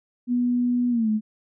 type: tone with pitch glide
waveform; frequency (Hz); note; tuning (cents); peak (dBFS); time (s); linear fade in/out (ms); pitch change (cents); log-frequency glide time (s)
sine; 244.6 to 215.4; B3 to A3; -16 to -37; -19; 0.27-1.21; 50; -221; 0.9-1.09
effects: none